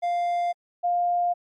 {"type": "tone pair in turn", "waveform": ["triangle", "sine"], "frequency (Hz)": [698.5, 703.4], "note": ["F5", "F5"], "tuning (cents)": [0, 12], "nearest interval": "unison", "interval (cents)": 12, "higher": "second", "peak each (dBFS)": -20, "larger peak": "neither", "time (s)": [[0.02, 0.53], [0.83, 1.34]], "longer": "neither", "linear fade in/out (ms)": 20, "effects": ["MP3 48 kbps"]}